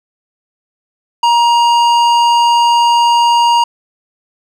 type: tone with hard clipping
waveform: sine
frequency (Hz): 944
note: A#5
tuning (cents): +22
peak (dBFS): -9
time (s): 1.23-3.64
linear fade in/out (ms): 5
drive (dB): 12
effects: none